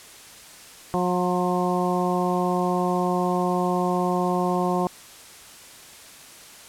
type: harmonic tone with a mistuned harmonic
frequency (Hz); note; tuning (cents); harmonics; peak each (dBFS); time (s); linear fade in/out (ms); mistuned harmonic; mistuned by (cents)
180; F#3; -47; 1 / 2 / 3 / 4 / 5 / 6; -25 / -26 / -30 / -27 / -30 / -30; 0.94-4.87; 0; 6; -26
effects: white hiss -45 dBFS RMS until 6.68 s + low-pass 11000 Hz 12 dB/octave